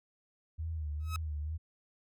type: tone with vibrato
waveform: sine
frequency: 77.78 Hz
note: D#2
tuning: in tune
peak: -34 dBFS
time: 0.58-1.58 s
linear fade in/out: 20 ms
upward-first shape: sine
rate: 2.2 Hz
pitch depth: 87 cents each way
type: tone with exponential growth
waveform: sawtooth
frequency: 1281 Hz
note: E6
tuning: 50 cents flat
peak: -30 dBFS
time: 1-1.16 s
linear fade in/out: 1 ms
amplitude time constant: 34 ms
effects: none